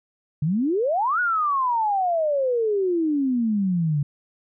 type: exponential two-way sweep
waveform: sine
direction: up then down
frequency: 140 to 1480 to 140 Hz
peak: -19 dBFS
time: 0.42-4.03 s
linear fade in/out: 5 ms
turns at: 1.2 s
effects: none